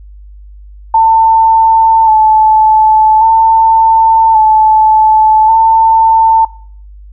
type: tone with vibrato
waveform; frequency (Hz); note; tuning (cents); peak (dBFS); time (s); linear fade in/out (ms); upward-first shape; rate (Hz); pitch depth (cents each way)
sine; 882; A5; +4; -3; 0.94-6.45; 5; square; 0.44; 25
effects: noise-tail reverb RT60 0.5 s tail -19 dB re dry + added 50 Hz sine -30 dBFS peak until 7.12 s